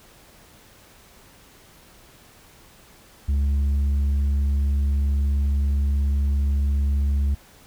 sine tone with tanh clipping, 70.3 Hz, C#2, 25 cents sharp, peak -19 dBFS, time 3.28-7.35 s, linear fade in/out 10 ms, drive 4 dB, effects pink hiss -51 dBFS RMS until 7.66 s

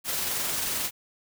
white noise with amplitude modulation, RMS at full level -28 dBFS, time 0.04-0.91 s, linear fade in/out 50 ms, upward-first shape sine, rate 22.4 Hz, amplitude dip 25%, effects none

